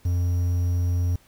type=tone with quantisation; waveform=triangle; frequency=88 Hz; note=F2; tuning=14 cents sharp; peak=-18 dBFS; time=0.05-1.16 s; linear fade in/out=5 ms; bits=8; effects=pink hiss -58 dBFS RMS until 1.27 s